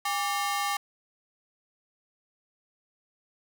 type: ring-modulated tone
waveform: sawtooth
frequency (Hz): 987.8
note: B5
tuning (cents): 0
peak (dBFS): -20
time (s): 0.05-0.77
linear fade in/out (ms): 5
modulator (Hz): 178
effects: none